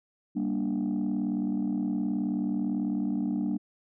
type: chord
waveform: sine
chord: G minor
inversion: none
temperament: just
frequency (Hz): 196 / 235.2 / 294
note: G3 / Bb3 / D4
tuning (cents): 0 / +16 / +2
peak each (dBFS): -29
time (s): 0.35-3.58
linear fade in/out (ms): 20
effects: tanh soft clip ceiling -22 dBFS